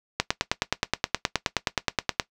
click train, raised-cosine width 0.2 ms, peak -3 dBFS, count 20, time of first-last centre 0.2-2.198 s, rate 9.51 Hz, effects noise-tail reverb RT60 0.1 s tail -17 dB re dry

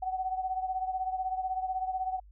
sine beating tone pair, 748 / 764 Hz, F#5 / G5, +19 / -45 cents, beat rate 16 Hz, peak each -31 / -36 dBFS, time 0.02-2.2 s, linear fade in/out 10 ms, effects added 50 Hz sine -51 dBFS peak until 2.31 s

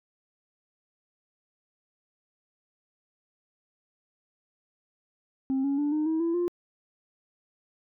sine tone with pitch steps, 266.4 / 278.8 / 291.9 / 305.5 / 319.7 / 334.7 / 350.3 Hz, C4 / C#4 / D4 / D#4 / D#4 / E4 / F4, +31 / +10 / -10 / -32 / +47 / +26 / +5 cents, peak -22 dBFS, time 5.5-6.48 s, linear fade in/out 0 ms, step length 140 ms, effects tanh soft clip ceiling -22 dBFS

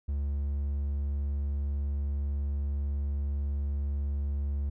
triangle tone, 70.9 Hz, C#2, 40 cents sharp, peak -26 dBFS, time 0.08-4.7 s, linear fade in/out 10 ms, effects none

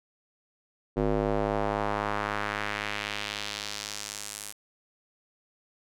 square tone with band-pass filter sweep, 51.91 Hz, G#1, in tune, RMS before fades -31 dBFS, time 0.96-4.53 s, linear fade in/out 20 ms, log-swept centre 400 to 9800 Hz, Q 1.3, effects none

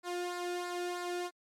sawtooth tone with flanger, 354 Hz, F4, 23 cents sharp, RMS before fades -37 dBFS, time 0.03-1.31 s, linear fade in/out 50 ms, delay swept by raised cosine 0.32 to 1.01 ms, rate 3.1 Hz, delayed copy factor -0.6, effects low-pass 11000 Hz 12 dB/octave + MP3 96 kbps

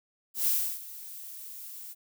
violet noise with ADSR envelope, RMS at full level -25 dBFS, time 0.34-1.95 s, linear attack 130 ms, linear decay 320 ms, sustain -18 dB, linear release 36 ms, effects none

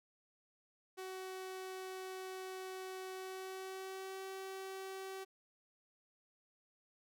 sawtooth tone with pitch glide, 375.6 to 383 Hz, F#4 to G4, +26 to -40 cents, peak -40 dBFS, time 0.97-5.25 s, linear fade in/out 20 ms, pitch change +34 cents, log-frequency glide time 3.12-4.23 s, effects none

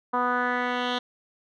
10% pulse tone with low-pass filter sweep, 246.9 Hz, B3, in tune, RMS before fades -26 dBFS, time 0.13-0.99 s, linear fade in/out 10 ms, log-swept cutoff 1100 to 3500 Hz, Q 3.2, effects none

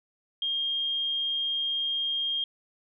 sine tone, 3222 Hz, G7, 47 cents sharp, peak -26 dBFS, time 0.42-2.44 s, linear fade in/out 2 ms, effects none

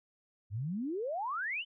sine exponential sweep, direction up, 93.1 to 3135 Hz, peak -33 dBFS, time 0.5-1.65 s, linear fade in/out 50 ms, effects none

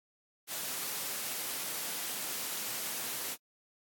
white noise, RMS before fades -37 dBFS, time 0.47-3.37 s, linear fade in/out 50 ms, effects high-pass 150 Hz 12 dB/octave + AAC 64 kbps

